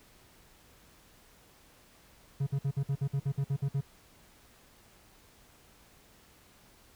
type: tone bursts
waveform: triangle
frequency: 138.59 Hz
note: C#3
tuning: in tune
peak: -25 dBFS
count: 12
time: 2.4-3.81 s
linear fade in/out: 10 ms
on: 68 ms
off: 54 ms
effects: pink hiss -60 dBFS RMS until 6.95 s